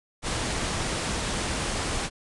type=low-pass noise; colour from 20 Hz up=pink; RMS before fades=-29 dBFS; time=0.22-2.1 s; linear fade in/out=50 ms; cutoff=10000 Hz; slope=96 dB/octave; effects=none